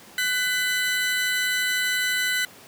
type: tone pair together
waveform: 30% pulse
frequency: 1500 / 2002 Hz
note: F#6 / B6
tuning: +23 / +23 cents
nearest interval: perfect fourth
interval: 500 cents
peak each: -22 dBFS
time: 0.18-2.45 s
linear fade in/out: 2 ms
effects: pink hiss -47 dBFS RMS until 2.67 s + high-pass 150 Hz 12 dB/octave